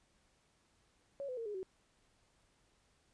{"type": "tone with pitch steps", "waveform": "sine", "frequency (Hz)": [558, 505.8, 458.5, 415.6, 376.7], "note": ["C#5", "B4", "A#4", "G#4", "F#4"], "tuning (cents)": [11, 41, -29, 1, 31], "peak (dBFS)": -39, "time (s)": [1.2, 1.63], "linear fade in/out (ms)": 0, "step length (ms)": 86, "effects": ["pink hiss -73 dBFS RMS until 3.13 s", "resampled to 22050 Hz"]}